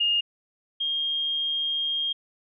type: tone pair in turn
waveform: sine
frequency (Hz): 2837 / 3227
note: F7 / G7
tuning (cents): +27 / +50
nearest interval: major second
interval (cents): 223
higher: second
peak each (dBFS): -20 / -24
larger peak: first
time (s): 0-0.21 / 0.8-2.13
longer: second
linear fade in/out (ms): 10
effects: none